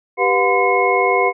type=tone cluster; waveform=sine; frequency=391.6 / 490.4 / 719 / 1022 / 2173 Hz; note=G4 / B4 / F#5 / C6 / C#7; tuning=-2 / -12 / -50 / -41 / -35 cents; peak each=-19 dBFS; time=0.17-1.33 s; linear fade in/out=50 ms; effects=none